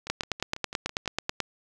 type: two click trains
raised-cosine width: 0.2 ms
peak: -9 / -21 dBFS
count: 13 / 7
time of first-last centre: 0.1-1.403 / 0.07-1.058 s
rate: 9.21 / 6.07 Hz
effects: none